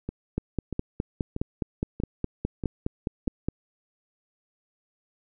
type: two click trains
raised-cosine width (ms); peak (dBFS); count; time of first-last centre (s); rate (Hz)
3; -13 / -18; 16 / 6; 0.38-3.486 / 0.09-3.275; 4.83 / 1.57
effects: none